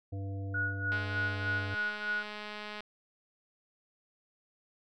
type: harmonic tone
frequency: 98.1 Hz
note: G2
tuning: 2 cents sharp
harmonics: 1 / 3 / 5 / 7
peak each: -35 / -45 / -49 / -52 dBFS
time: 0.12-1.75 s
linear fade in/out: 10 ms
type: tone with tremolo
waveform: sine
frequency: 1457 Hz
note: F#6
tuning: 27 cents flat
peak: -29 dBFS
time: 0.54-2.23 s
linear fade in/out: 5 ms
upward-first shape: sine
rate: 3.3 Hz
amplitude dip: 80%
type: click train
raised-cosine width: 0.3 ms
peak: -26 dBFS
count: 397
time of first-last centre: 0.92-2.806 s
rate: 210 Hz
effects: none